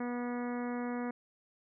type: harmonic tone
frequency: 243.2 Hz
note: B3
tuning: 26 cents flat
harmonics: 1 / 2 / 3 / 4 / 5 / 6 / 7 / 8 / 9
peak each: -35 / -41 / -45 / -47 / -49 / -51 / -52 / -53 / -54 dBFS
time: 0-1.11 s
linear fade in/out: 5 ms
effects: none